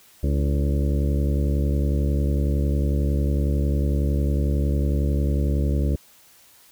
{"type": "harmonic tone with a mistuned harmonic", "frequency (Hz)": 71, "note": "C#2", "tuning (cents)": 42, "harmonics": [1, 2, 3, 4, 5, 6, 7, 8], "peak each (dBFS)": [-20, -26, -30, -32, -34, -36, -37, -38], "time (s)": [0.23, 5.96], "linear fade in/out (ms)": 5, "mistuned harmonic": 5, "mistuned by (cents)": -71, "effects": ["white hiss -53 dBFS RMS until 6.71 s"]}